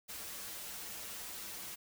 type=noise with comb filter; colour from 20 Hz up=white; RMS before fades=-45 dBFS; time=0.08-1.76 s; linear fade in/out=20 ms; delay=7.5 ms; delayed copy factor=-0.85; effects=none